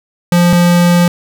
square tone pair in turn, 174.61 / 174.61 Hz, F3 / F3, 0 / 0 cents, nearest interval unison, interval 0 cents, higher neither, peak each -7 dBFS, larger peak neither, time 0.32-0.53 / 0.53-1.08 s, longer second, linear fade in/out 2 ms, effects none

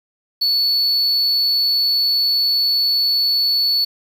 triangle tone, 4435 Hz, C#8, in tune, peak -13 dBFS, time 0.41-3.85 s, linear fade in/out 10 ms, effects 7-bit

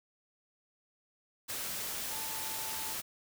sine tone in noise, 880 Hz, A5, in tune, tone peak -46 dBFS, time 2.1-2.95 s, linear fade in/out 20 ms, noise white, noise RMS -38 dBFS, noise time 1.48-3.02 s, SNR -11 dB, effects none

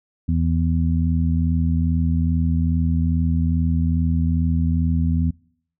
harmonic tone, 82.41 Hz, E2, in tune, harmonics 1 / 2 / 3, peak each -19 / -22 / -24 dBFS, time 0.28-5.31 s, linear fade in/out 10 ms, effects noise-tail reverb RT60 0.6 s tail -24 dB re dry

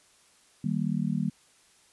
sine chord, Eb major, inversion none, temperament just, 155.56 / 194.45 / 233.3 Hz, Eb3 / G3 / Bb3, 0 / -14 / +2 cents, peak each -30 / -29 / -31 dBFS, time 0.64-1.3 s, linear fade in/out 5 ms, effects white hiss -61 dBFS RMS until 1.92 s + resampled to 24000 Hz

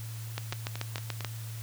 two click trains, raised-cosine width 0.2 ms, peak -19 / -15 dBFS, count 4 / 7, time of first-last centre 0.53-1.207 / 0.38-1.247 s, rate 4.43 / 6.92 Hz, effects added 112 Hz sine -37 dBFS peak until 1.62 s + white hiss -48 dBFS RMS until 1.62 s

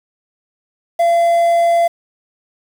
triangle tone with quantisation, 682 Hz, F5, 41 cents flat, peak -8 dBFS, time 0.99-1.88 s, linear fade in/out 10 ms, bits 6, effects none

